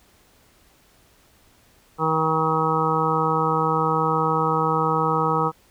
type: harmonic tone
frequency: 159 Hz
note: D#3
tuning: 38 cents sharp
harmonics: 1 / 2 / 3 / 5 / 6 / 7 / 8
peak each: -26 / -30 / -25 / -27 / -26 / -27 / -24 dBFS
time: 1.98-5.52 s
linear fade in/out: 50 ms
effects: pink hiss -57 dBFS RMS until 5.7 s